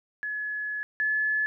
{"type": "tone pair in turn", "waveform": "sine", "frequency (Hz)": [1701, 1719.8], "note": ["G#6", "A6"], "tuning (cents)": [41, -40], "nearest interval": "unison", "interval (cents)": 19, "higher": "second", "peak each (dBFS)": [-29, -23], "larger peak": "second", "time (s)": [[0.23, 0.83], [1, 1.46]], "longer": "first", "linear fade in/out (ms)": 0, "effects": []}